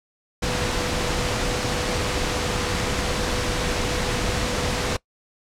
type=tone in noise; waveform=sine; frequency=493.9 Hz; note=B4; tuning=in tune; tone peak=-31 dBFS; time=0.42-4.97 s; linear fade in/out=10 ms; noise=pink; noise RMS=-24 dBFS; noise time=0.42-4.97 s; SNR=-10 dB; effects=noise-tail reverb RT60 0.1 s tail -22 dB re dry + low-pass 7000 Hz 12 dB/octave